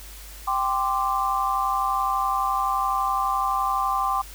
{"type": "chord", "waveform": "sine", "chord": "G suspended fourth", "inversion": "none", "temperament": "equal with one note detuned", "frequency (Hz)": [784, 1042.9, 1174.7], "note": ["G5", "C6", "D6"], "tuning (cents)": [0, -6, 0], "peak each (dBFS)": [-26, -25, -25], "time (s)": [0.47, 4.22], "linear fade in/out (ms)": 10, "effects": ["added 50 Hz sine -41 dBFS peak until 4.34 s", "white hiss -44 dBFS RMS until 4.34 s"]}